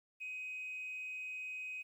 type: tone with amplitude modulation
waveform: sine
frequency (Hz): 2518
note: D#7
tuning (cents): +20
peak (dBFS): -38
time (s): 0.2-1.83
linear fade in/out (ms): 20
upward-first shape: sine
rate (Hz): 285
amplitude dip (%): 35
effects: tanh soft clip ceiling -37 dBFS + 12-bit